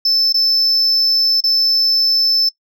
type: tone with dropouts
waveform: sine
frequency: 5274 Hz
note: E8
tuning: in tune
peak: -9 dBFS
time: 0.05-2.49 s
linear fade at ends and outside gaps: 5 ms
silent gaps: 0.325-0.342 / 1.406-1.438 s
effects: noise-tail reverb RT60 0.1 s tail -22 dB re dry + tanh soft clip ceiling -10 dBFS